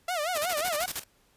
sawtooth tone with vibrato, 659.3 Hz, E5, in tune, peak -24 dBFS, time 0.08-0.86 s, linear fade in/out 5 ms, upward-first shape sine, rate 5.5 Hz, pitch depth 200 cents each way
white noise with tremolo, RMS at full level -32 dBFS, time 0.34-1.04 s, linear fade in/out 20 ms, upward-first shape square, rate 13 Hz, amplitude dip 80%
effects pink hiss -65 dBFS RMS until 1.36 s + resampled to 32000 Hz

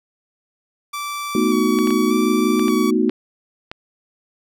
sawtooth tone with vibrato, 1150 Hz, D6, 37 cents flat, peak -21 dBFS, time 0.93-2.91 s, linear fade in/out 10 ms, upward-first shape square, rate 0.85 Hz, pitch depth 22 cents each way
sine chord, B dominant seventh, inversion third, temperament equal with one note detuned, 220.9 / 246.9 / 311.1 / 370 Hz, A3 / B3 / D#4 / F#4, +7 / 0 / 0 / 0 cents, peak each -20 dBFS, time 1.35-3.1 s, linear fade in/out 2 ms
clicks, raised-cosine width 0.3 ms, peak -14 dBFS, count 7, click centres 1.788 / 1.873 / 1.906 / 2.595 / 2.682 / 3.095 / 3.715 s
effects none

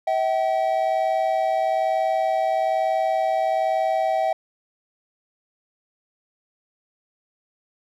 triangle tone pair together, 645 / 766.1 Hz, E5 / G5, -38 / -40 cents, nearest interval minor third, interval 298 cents, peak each -20 dBFS, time 0.07-4.33 s, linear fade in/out 5 ms, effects none

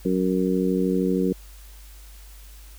harmonic tone, 92.9 Hz, F#2, 7 cents sharp, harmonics 2 / 3 / 4 / 5, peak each -23 / -25 / -26 / -27 dBFS, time 0.05-1.33 s, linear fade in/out 5 ms, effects added 50 Hz sine -42 dBFS peak until 2.78 s + white hiss -51 dBFS RMS until 2.78 s

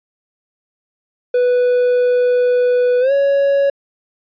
triangle tone with pitch glide, 493.9 to 557.6 Hz, B4 to C#5, 0 to +10 cents, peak -9 dBFS, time 1.34-3.7 s, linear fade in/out 5 ms, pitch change +210 cents, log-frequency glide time 3-3.12 s, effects resampled to 11025 Hz

